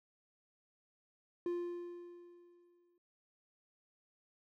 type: tone with exponential decay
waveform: triangle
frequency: 349.2 Hz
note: F4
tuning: in tune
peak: -31 dBFS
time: 1.46-2.98 s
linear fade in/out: 2 ms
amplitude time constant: 330 ms
effects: none